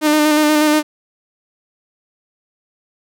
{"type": "tone with vibrato", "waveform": "sawtooth", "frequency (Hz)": 303, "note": "D#4", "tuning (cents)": -46, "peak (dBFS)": -7, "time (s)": [0.01, 0.83], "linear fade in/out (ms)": 50, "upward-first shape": "square", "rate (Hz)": 8.3, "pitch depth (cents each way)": 21, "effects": []}